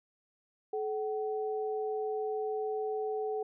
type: tone pair together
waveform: sine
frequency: 430 / 756.9 Hz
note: A4 / F#5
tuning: -40 / +39 cents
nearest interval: minor seventh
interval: 979 cents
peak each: -32 / -38 dBFS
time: 0.73-3.43 s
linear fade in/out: 5 ms
effects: none